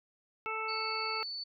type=harmonic tone; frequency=440 Hz; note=A4; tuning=in tune; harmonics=1 / 2 / 3 / 5 / 6; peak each=-42 / -41 / -37 / -41 / -41 dBFS; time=0.46-1.23 s; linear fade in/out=0 ms
type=tone; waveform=sine; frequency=4486 Hz; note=C#8; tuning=20 cents sharp; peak=-37 dBFS; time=0.68-1.44 s; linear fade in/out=10 ms
effects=none